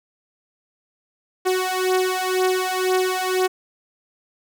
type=beating tone pair; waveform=sawtooth; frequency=370 / 372 Hz; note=F#4 / F#4; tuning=0 / +9 cents; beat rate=2 Hz; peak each=-18 dBFS; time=1.45-3.48 s; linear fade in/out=20 ms; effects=none